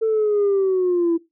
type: linear sweep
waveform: sine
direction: down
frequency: 448.8 to 330 Hz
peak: -14 dBFS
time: 0.01-1.18 s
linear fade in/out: 20 ms
effects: noise-tail reverb RT60 0.2 s tail -19 dB re dry + tanh soft clip ceiling -13 dBFS